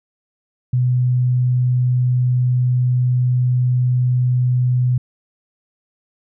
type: tone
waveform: sine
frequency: 125.1 Hz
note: B2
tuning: 23 cents sharp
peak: -13 dBFS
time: 0.73-4.98 s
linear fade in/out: 5 ms
effects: none